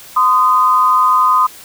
sine tone pair together, 1027.7 / 1238 Hz, C6 / D#6, -31 / -9 cents, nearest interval minor third, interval 322 cents, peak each -11 dBFS, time 0.16-1.47 s, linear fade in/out 10 ms, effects white hiss -37 dBFS RMS until 1.64 s

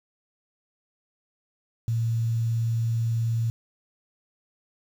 sine tone with quantisation, 114.8 Hz, A#2, 26 cents flat, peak -22 dBFS, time 1.88-3.5 s, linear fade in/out 0 ms, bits 8, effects none

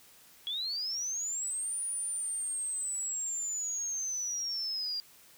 sine linear two-way sweep, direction up then down, 3300 to 9600 to 4755 Hz, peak -32 dBFS, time 0.47-5 s, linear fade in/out 0 ms, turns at 1.84 s, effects white hiss -58 dBFS RMS until 5.37 s

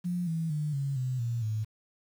sine tone with pitch steps, 176.8 / 163.07 / 150.4 / 138.71 / 127.94 / 118 / 108.83 Hz, F3 / E3 / D3 / C#3 / C3 / A#2 / A2, +22 / -18 / +42 / +1 / -38 / +22 / -19 cents, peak -28 dBFS, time 0.04-1.65 s, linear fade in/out 20 ms, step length 230 ms, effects 9-bit

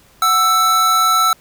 square tone pair together, 742 / 1322.1 Hz, F#5 / E6, +5 / +5 cents, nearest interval minor seventh, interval 1000 cents, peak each -24 / -12 dBFS, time 0.22-1.33 s, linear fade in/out 2 ms, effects pink hiss -50 dBFS RMS until 1.4 s

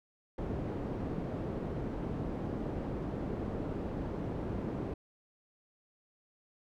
white low-pass noise, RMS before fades -37 dBFS, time 0.38-4.94 s, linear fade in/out 5 ms, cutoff 350 Hz, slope 12 dB/octave, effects none

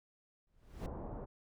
brown noise with exponential growth, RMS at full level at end -39 dBFS, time 0.47-0.86 s, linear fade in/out 0 ms, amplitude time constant 83 ms
pink low-pass noise, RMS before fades -44 dBFS, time 0.8-1.26 s, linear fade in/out 20 ms, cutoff 940 Hz, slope 24 dB/octave
effects none

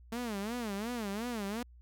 sawtooth tone with vibrato, 220 Hz, A3, in tune, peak -31 dBFS, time 0.12-1.63 s, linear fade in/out 5 ms, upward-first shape sine, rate 2.8 Hz, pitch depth 200 cents each way, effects added 60 Hz sine -53 dBFS peak until 1.81 s

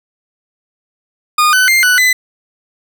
40% pulse tone with pitch steps, 1224 / 1507 / 2103 / 1485 / 2012 Hz, D#6 / F#6 / C7 / F#6 / B6, -29 / +31 / +8 / +6 / +32 cents, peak -7 dBFS, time 1.38-2.13 s, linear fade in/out 5 ms, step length 150 ms, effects none

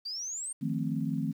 sine exponential sweep, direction up, 4588 to 8870 Hz, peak -34 dBFS, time 0.05-0.53 s, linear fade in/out 10 ms
sine chord, F dominant seventh, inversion third, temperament equal, 155.56 / 174.61 / 220 / 261.6 Hz, Eb3 / F3 / A3 / C4, 0 / 0 / 0 / 0 cents, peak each -33 / -36 / -34 / -34 dBFS, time 0.61-1.33 s, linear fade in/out 20 ms
effects 10-bit

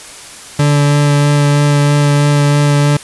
40% pulse tone with vibrato, 145.2 Hz, D3, 19 cents flat, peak -7 dBFS, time 0.59-2.97 s, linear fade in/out 5 ms, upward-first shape sine, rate 3.1 Hz, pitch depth 10 cents each way, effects white hiss -32 dBFS RMS until 3.03 s + resampled to 24000 Hz

